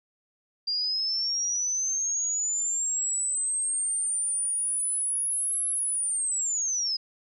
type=linear two-way sweep; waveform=sine; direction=up then down; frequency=4749 to 11000 to 4977 Hz; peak=-25 dBFS; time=0.67-6.97 s; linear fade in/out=10 ms; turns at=5.69 s; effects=none